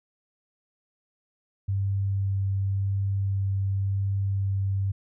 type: tone with vibrato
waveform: sine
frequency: 98 Hz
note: G2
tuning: in tune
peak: -23 dBFS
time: 1.68-4.92 s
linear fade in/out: 10 ms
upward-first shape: sine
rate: 0.92 Hz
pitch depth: 8 cents each way
effects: none